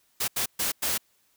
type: noise bursts at uneven times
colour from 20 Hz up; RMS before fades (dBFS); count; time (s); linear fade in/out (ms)
white; -27; 4; 0.2-0.28 / 0.36-0.46 / 0.59-0.72 / 0.82-0.98; 10
effects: white hiss -67 dBFS RMS until 1.36 s